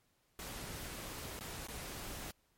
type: noise with dropouts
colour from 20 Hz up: pink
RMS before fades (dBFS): -45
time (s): 0.39-2.31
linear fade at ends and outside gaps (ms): 1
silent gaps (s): 1.392-1.408 / 1.67-1.684
effects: pink hiss -75 dBFS RMS until 2.57 s + MP3 64 kbps